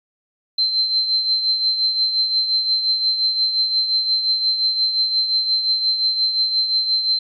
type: tone with tremolo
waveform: sine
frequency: 4105 Hz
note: C8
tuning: 34 cents flat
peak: -13 dBFS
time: 0.58-7.19 s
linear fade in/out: 5 ms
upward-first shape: triangle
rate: 5.7 Hz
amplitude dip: 60%
effects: MP3 96 kbps